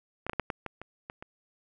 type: clicks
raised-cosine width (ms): 0.5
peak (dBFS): -21 / -13 / -24 / -12 / -16 / -20 / -26 / -23 / -27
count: 9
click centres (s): 0.266 / 0.296 / 0.333 / 0.397 / 0.502 / 0.663 / 0.816 / 1.099 / 1.225
effects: none